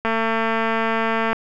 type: click train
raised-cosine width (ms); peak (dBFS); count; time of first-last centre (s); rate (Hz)
0.5; -7; 289; 0.05-1.33; 225
effects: none